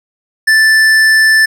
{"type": "tone with hard clipping", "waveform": "sine", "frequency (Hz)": 1760, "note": "A6", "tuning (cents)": 0, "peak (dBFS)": -7, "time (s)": [0.47, 1.46], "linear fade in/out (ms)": 10, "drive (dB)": 11, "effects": []}